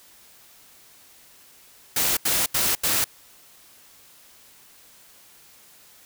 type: noise bursts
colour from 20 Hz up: white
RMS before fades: -22 dBFS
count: 4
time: 1.96-3.043 s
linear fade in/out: 5 ms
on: 210 ms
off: 81 ms
effects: white hiss -52 dBFS RMS until 6.05 s